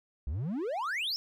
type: exponential sweep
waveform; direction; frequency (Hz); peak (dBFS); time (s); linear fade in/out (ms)
triangle; up; 60.7 to 5500; -29; 0.27-1.16; 0
effects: none